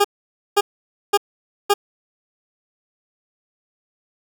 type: tone bursts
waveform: 20% pulse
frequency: 406.7 Hz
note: G#4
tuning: 36 cents flat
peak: -7 dBFS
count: 4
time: 0-1.74 s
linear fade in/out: 10 ms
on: 45 ms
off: 520 ms
effects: none